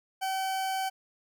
40% pulse tone, 765 Hz, G5, 42 cents flat, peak -28 dBFS, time 0.21-0.9 s, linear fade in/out 20 ms, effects none

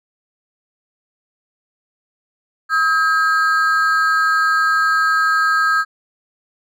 triangle ring-modulated tone, 1445 Hz, F#6, 41 cents flat, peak -8 dBFS, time 2.69-5.85 s, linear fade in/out 50 ms, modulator 166 Hz, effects none

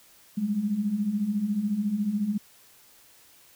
sine beating tone pair, 196 / 210 Hz, G3 / G#3, 0 / +19 cents, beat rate 14 Hz, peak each -31 / -25 dBFS, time 0.37-2.38 s, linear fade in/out 10 ms, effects white hiss -56 dBFS RMS until 3.55 s

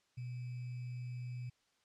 sine tone with sample-and-hold, 123.47 Hz, B2, in tune, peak -40 dBFS, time 0.17-1.5 s, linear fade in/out 10 ms, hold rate 2450 Hz, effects white hiss -75 dBFS RMS until 1.84 s + low-pass 6000 Hz 12 dB/octave

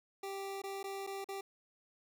25% pulse tone with dropouts, 392 Hz, G4, in tune, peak -36 dBFS, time 0.23-1.41 s, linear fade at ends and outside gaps 5 ms, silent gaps 0.619-0.637 / 0.83-0.84 / 1.067-1.072 / 1.244-1.287 s, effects none

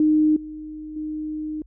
sine tone with level steps, 307.3 Hz, D#4, 21 cents flat, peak -14 / -32 / -26 dBFS, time 0-1.62 s, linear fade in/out 2 ms, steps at 0.36 / 0.96 s, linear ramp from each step 5 ms, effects added 50 Hz sine -47 dBFS peak until 1.66 s

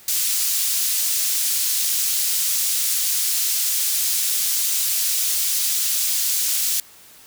pink high-pass noise, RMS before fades -21 dBFS, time 0.08-6.8 s, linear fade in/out 2 ms, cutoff 5600 Hz, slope 12 dB/octave, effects white hiss -47 dBFS RMS until 7.26 s

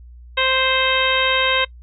harmonic tone with a mistuned harmonic, 523.3 Hz, C5, in tune, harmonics 1 / 2 / 3 / 4 / 5 / 6 / 7, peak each -23 / -23 / -23 / -23 / -23 / -23 / -23 dBFS, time 0.37-1.65 s, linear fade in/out 10 ms, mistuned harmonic 7, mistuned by +36 cents, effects noise-tail reverb RT60 0.1 s tail -22 dB re dry + added 60 Hz sine -38 dBFS peak until 1.82 s

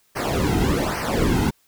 brown noise with flanger, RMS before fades -21 dBFS, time 0.15-1.51 s, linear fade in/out 20 ms, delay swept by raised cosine 0.27 to 1.77 ms, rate 1.2 Hz, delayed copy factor -1, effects white hiss -62 dBFS RMS until 1.67 s

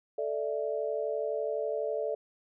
sine chord, A suspended fourth, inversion none, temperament equal, 440 / 587.3 / 659.3 Hz, A4 / D5 / E5, 0 / 0 / 0 cents, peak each -33 / -33 / -36 dBFS, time 0.18-2.15 s, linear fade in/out 5 ms, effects none

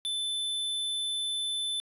square tone, 3520 Hz, A7, in tune, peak -30 dBFS, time 0.05-1.8 s, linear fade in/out 0 ms, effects resampled to 32000 Hz

